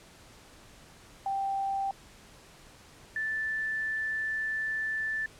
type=tone pair in turn; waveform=sine; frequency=784 / 1760 Hz; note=G5 / A6; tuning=0 / 0 cents; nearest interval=octave + major second; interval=1400 cents; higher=second; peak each=-28 / -29 dBFS; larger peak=first; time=1.26-1.91 / 3.16-5.26 s; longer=second; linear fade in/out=2 ms; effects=pink hiss -54 dBFS RMS until 5.39 s + low-pass 10000 Hz 12 dB/octave